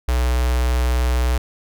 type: tone with notch filter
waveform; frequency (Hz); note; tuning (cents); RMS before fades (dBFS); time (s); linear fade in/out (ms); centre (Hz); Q
square; 61.74; B1; 0; -18; 0.08-1.38; 5; 220; 0.83
effects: none